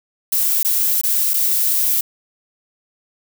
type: noise with dropouts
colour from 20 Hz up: violet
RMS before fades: -17 dBFS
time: 0.32-2.01 s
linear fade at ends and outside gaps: 5 ms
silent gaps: 0.63-0.647 / 1.014-1.035 / 1.336-1.34 s
effects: none